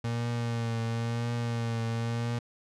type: tone with vibrato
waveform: 35% pulse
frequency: 116.54 Hz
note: A#2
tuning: in tune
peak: -27 dBFS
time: 0.04-2.39 s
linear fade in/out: 5 ms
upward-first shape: triangle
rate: 0.97 Hz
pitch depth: 37 cents each way
effects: low-pass 7000 Hz 12 dB/octave